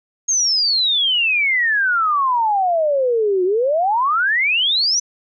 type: exponential two-way sweep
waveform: sine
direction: down then up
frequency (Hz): 6580 to 355.9 to 6070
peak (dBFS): -14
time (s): 0.28-5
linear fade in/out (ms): 10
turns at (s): 3.44
effects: none